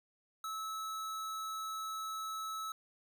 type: tone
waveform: square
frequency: 1300 Hz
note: E6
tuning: 24 cents flat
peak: -39 dBFS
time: 0.44-2.72 s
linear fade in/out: 2 ms
effects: none